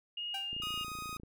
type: tone with vibrato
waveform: sine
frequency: 2842 Hz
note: F7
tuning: 30 cents sharp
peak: -36 dBFS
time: 0.17-0.84 s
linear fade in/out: 5 ms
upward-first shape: sine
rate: 2.4 Hz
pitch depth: 16 cents each way
type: tone with exponential decay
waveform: sawtooth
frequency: 784 Hz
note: G5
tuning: in tune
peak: -34 dBFS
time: 0.34-0.58 s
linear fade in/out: 5 ms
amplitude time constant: 52 ms
type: click train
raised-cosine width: 3 ms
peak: -36 dBFS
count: 21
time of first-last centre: 0.53-1.234 s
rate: 28.4 Hz
type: tone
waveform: sawtooth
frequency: 1250 Hz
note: D#6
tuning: 8 cents sharp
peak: -36 dBFS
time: 0.62-1.17 s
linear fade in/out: 2 ms
effects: none